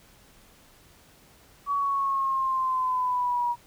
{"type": "linear sweep", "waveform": "sine", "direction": "down", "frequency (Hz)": [1136, 954], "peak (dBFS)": -23, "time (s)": [1.66, 3.56], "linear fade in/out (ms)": 50, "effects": ["pink hiss -56 dBFS RMS until 3.66 s"]}